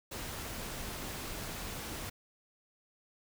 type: noise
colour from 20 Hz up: pink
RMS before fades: -41 dBFS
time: 0.11-2.1 s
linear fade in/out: 10 ms
effects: none